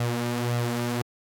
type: tone with flanger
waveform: sawtooth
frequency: 120 Hz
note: B2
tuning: 49 cents flat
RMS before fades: -27 dBFS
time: 0-1.02 s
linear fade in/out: 5 ms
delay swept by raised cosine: 1.5 to 5.1 ms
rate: 1.8 Hz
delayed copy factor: +0.55
effects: AAC 64 kbps